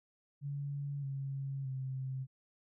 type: tone with pitch steps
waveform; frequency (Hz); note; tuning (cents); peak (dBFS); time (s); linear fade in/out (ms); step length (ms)
sine; 142 / 136.85 / 131.88; C#3 / C#3 / C3; +42 / -22 / +14; -36; 0.41-2.27; 50; 620
effects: none